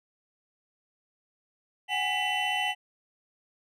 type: tone cluster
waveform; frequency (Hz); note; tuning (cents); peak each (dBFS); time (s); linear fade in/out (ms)
triangle; 746 / 821 / 1980 / 2709 / 3000; F#5 / G#5 / B6 / E7 / F#7; +14 / -20 / +4 / +47 / +23; -31; 1.88-2.75; 50
effects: none